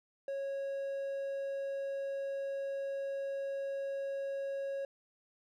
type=tone; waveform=triangle; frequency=550 Hz; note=C#5; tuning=14 cents flat; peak=-33 dBFS; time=0.28-4.85 s; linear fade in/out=2 ms; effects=none